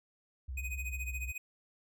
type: tone with vibrato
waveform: sine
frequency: 65.3 Hz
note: C2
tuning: 3 cents flat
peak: -37 dBFS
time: 0.48-1.32 s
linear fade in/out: 10 ms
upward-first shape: sine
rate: 15 Hz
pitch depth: 150 cents each way
type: tone with tremolo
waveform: square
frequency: 2500 Hz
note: D#7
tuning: 8 cents sharp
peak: -37 dBFS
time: 0.57-1.38 s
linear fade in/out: 5 ms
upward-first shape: sine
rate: 14 Hz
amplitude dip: 85%
effects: none